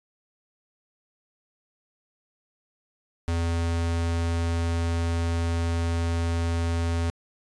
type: tone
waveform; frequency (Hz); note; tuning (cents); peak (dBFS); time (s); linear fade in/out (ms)
square; 84.1; E2; +35; -24; 3.28-7.1; 0
effects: resampled to 22050 Hz